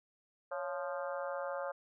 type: harmonic tone with a mistuned harmonic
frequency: 174.61 Hz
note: F3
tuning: in tune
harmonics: 3 / 4 / 5 / 6 / 7 / 8 / 9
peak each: -38 / -45 / -46 / -48 / -46 / -48 / -51 dBFS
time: 0.51-1.72 s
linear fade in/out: 10 ms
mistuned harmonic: 3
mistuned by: +93 cents
effects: none